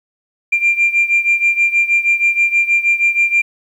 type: beating tone pair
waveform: sine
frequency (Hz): 2379 / 2385.3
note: D7 / D7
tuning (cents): +22 / +26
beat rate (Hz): 6.3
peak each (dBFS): -12 / -15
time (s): 0.52-3.42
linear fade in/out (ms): 10
effects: tanh soft clip ceiling -5 dBFS + 8-bit